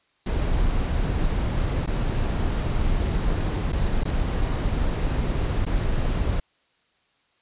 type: noise with dropouts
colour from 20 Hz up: brown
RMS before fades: -23 dBFS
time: 0.26-6.4 s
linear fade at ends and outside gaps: 5 ms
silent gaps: 1.863-1.874 / 3.722-3.729 / 4.036-4.052 / 5.653-5.664 s
effects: white hiss -66 dBFS RMS until 7.41 s + resampled to 8000 Hz